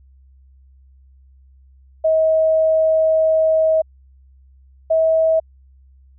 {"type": "tone pair in turn", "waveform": "sine", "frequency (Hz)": [637, 644], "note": ["D#5", "E5"], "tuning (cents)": [41, -41], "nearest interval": "unison", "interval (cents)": 18, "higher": "second", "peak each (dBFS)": [-12, -12], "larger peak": "neither", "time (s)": [[2.04, 3.82], [4.9, 5.4]], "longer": "first", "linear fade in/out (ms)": 10, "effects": ["added 66 Hz sine -46 dBFS peak until 6.18 s"]}